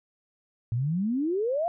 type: exponential sweep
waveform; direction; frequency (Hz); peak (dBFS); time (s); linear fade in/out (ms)
sine; up; 110.5 to 714; -24; 0.72-1.68; 0
effects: none